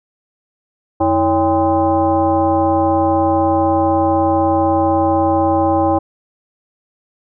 sine tone with frequency modulation, 560 Hz, C#5, 18 cents sharp, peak -11 dBFS, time 1-5.99 s, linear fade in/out 10 ms, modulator 236 Hz, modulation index 1.6, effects none

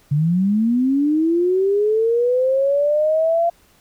sine linear sweep, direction up, 139.7 to 688 Hz, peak -14 dBFS, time 0.11-3.5 s, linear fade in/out 10 ms, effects pink hiss -55 dBFS RMS until 3.8 s

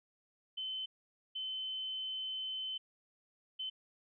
sine tone bursts at uneven times, 3060 Hz, G7, 42 cents flat, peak -37 dBFS, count 3, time 0.57-0.86 / 1.35-2.78 / 3.59-3.7 s, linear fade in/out 10 ms, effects none

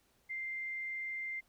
sine tone, 2093 Hz, C7, in tune, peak -37 dBFS, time 0.29-1.41 s, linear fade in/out 20 ms, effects pink hiss -72 dBFS RMS until 1.48 s

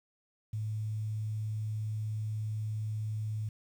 sine tone with quantisation, 107.9 Hz, A2, 33 cents flat, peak -32 dBFS, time 0.53-3.49 s, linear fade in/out 5 ms, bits 10, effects none

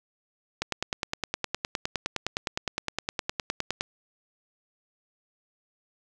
click train, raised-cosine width 0.2 ms, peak -10 dBFS, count 32, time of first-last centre 0.62-3.809 s, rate 9.72 Hz, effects none

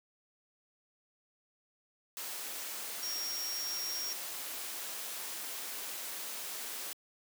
sine tone in noise, 5588 Hz, F8, in tune, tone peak -36 dBFS, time 3.03-4.13 s, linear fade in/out 0 ms, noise white, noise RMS -41 dBFS, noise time 2.17-6.93 s, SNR +2 dB, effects high-pass 300 Hz 12 dB/octave

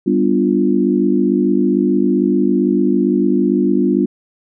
sine chord, G dominant seventh, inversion none, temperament equal, 196 / 246.9 / 293.7 / 349.2 Hz, G3 / B3 / D4 / F4, 0 / 0 / 0 / 0 cents, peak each -17 dBFS, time 0.06-4.06 s, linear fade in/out 10 ms, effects none

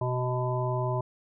harmonic tone, 125.6 Hz, B2, 30 cents sharp, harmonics 1 / 3 / 5 / 7 / 8, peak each -28 / -34 / -33 / -37 / -35 dBFS, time 0.01-1.01 s, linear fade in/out 5 ms, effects none

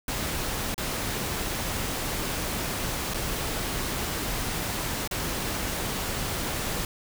pink noise with dropouts, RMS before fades -30 dBFS, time 0.08-6.85 s, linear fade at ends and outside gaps 2 ms, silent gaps 0.744-0.779 / 3.138-3.143 / 5.076-5.111 s, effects none

